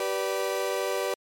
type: tone cluster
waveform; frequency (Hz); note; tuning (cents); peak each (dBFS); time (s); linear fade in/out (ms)
35% pulse; 386 / 489.8 / 584; G4 / B4 / D5; -27 / -14 / -10; -29; 0-1.14; 2
effects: MP3 64 kbps